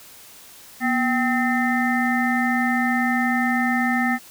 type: harmonic tone with a mistuned harmonic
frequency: 258.3 Hz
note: C4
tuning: 22 cents flat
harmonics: 1 / 3 / 5 / 7 / 8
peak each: -21 / -25 / -30 / -24 / -29 dBFS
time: 0.8-4.19 s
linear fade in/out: 50 ms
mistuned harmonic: 1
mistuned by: -110 cents
effects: white hiss -45 dBFS RMS until 4.3 s